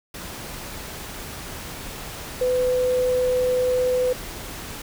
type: tone in noise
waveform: sine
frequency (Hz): 503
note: B4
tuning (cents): +32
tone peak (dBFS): -18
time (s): 2.41-4.13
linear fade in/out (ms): 5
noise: pink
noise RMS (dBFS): -35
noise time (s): 0.14-4.82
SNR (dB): +14
effects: none